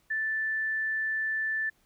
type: tone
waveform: sine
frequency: 1760 Hz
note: A6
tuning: in tune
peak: -27 dBFS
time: 0.1-1.7 s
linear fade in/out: 10 ms
effects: pink hiss -68 dBFS RMS until 1.85 s